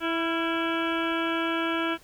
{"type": "harmonic tone with a mistuned harmonic", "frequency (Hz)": 329.6, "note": "E4", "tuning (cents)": 0, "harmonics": [1, 2, 3, 4, 5, 7, 8, 9, 10], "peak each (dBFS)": [-28, -34, -35, -32, -34, -36, -39, -39, -40], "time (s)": [0, 1.98], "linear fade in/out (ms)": 50, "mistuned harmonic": 4, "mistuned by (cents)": 44, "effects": ["pink hiss -55 dBFS RMS until 2.03 s"]}